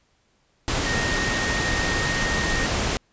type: tone in noise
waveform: sine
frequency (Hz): 1855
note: A#6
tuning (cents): -9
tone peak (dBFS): -26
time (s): 0.86-2.66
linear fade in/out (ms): 0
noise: pink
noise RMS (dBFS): -24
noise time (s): 0.68-2.97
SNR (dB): -5
effects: pink hiss -65 dBFS RMS until 3.12 s + resampled to 16000 Hz